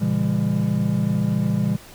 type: chord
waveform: triangle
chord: A# diminished seventh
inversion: none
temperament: just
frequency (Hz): 116.54 / 139.85 / 167.82 / 201.4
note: A#2 / C#3 / E3 / G3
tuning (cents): 0 / +16 / +31 / +47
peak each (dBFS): -23 / -24 / -22 / -20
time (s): 0-1.77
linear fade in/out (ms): 20
effects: pink hiss -44 dBFS RMS until 1.94 s